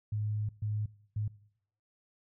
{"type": "tone bursts at uneven times", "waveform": "sine", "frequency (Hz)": 106, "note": "G#2", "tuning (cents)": 36, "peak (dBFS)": -30, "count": 3, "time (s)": [[0.12, 0.49], [0.62, 0.86], [1.16, 1.28]], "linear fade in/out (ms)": 5, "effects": ["noise-tail reverb RT60 0.7 s tail -21 dB re dry"]}